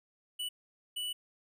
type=tone bursts at uneven times; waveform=square; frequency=2960 Hz; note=F#7; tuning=in tune; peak=-35 dBFS; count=2; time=0.39-0.49 / 0.96-1.13 s; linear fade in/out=10 ms; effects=none